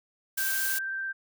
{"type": "noise", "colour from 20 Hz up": "blue", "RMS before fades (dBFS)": -30, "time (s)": [0.37, 0.79], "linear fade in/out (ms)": 10}
{"type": "tone with vibrato", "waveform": "sine", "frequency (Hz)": 1568, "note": "G6", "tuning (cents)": 0, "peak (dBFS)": -30, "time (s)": [0.37, 1.13], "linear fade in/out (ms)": 20, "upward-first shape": "square", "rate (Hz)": 18, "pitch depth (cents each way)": 9}
{"effects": []}